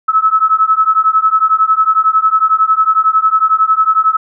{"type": "beating tone pair", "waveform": "sine", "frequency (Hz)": [1293, 1304], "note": ["E6", "E6"], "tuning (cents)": [-34, -19], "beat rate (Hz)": 11, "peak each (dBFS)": -11, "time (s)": [0.08, 4.17], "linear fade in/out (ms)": 10, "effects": []}